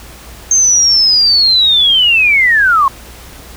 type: linear sweep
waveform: sine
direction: down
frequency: 6380 to 1046.5 Hz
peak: -6 dBFS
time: 0.51-2.88 s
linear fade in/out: 2 ms
effects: added 60 Hz sine -36 dBFS peak until 3.56 s + pink hiss -35 dBFS RMS until 3.56 s